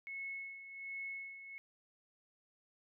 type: tone with tremolo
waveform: sine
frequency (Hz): 2191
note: C#7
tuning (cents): -21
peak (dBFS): -40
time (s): 0.07-1.58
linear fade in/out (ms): 0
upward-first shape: sine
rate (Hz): 1.3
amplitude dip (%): 65
effects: none